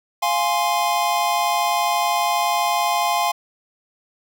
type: chord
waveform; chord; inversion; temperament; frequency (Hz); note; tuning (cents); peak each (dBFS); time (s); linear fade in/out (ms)
square; F minor; none; equal; 698.5 / 830.6 / 1046.5; F5 / Ab5 / C6; 0 / 0 / 0; -23; 0.22-3.32; 10
effects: none